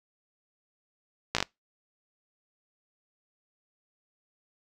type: slowing click train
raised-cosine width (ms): 0.2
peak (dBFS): -8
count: 5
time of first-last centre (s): 1.35-1.426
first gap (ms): 16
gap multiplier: 1.12
effects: noise-tail reverb RT60 0.2 s tail -25 dB re dry